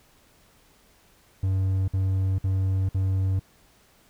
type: tone bursts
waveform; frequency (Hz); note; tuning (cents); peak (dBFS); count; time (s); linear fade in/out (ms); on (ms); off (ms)
triangle; 95.2; F#2; +50; -19; 4; 1.43-3.395; 5; 450; 55
effects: pink hiss -59 dBFS RMS until 4.09 s